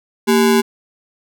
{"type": "ring-modulated tone", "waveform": "square", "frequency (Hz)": 311.4, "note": "D#4", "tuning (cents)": 2, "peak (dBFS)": -8, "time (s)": [0.27, 0.62], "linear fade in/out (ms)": 20, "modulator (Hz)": 81.4, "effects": []}